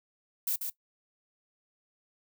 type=noise with echo; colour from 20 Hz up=violet; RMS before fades=-30 dBFS; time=0.47-0.56 s; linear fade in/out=5 ms; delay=140 ms; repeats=1; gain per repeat=-5 dB; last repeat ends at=0.7 s; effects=noise-tail reverb RT60 0.1 s tail -18 dB re dry